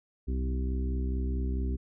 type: harmonic tone with a mistuned harmonic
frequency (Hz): 64.6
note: C2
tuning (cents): -21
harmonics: 1 / 2 / 3 / 4 / 5 / 6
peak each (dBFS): -28 / -43 / -40 / -39 / -45 / -43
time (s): 0.27-1.77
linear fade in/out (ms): 20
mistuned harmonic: 2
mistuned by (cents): -32
effects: none